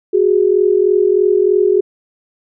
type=tone pair together; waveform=sine; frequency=369.4 / 412.6 Hz; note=F#4 / G#4; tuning=-3 / -11 cents; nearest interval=major second; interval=192 cents; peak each=-12 dBFS; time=0.13-1.81 s; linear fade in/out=10 ms; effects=none